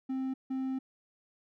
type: tone bursts at uneven times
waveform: triangle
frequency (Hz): 263.1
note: C4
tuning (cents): +10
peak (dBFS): -29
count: 2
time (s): 0.09-0.34 / 0.5-0.79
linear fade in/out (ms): 10
effects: none